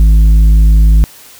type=tone with tanh clipping; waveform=sine; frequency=53 Hz; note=G#1; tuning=36 cents sharp; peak=-4 dBFS; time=0-1.04 s; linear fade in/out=0 ms; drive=7 dB; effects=white hiss -37 dBFS RMS until 1.39 s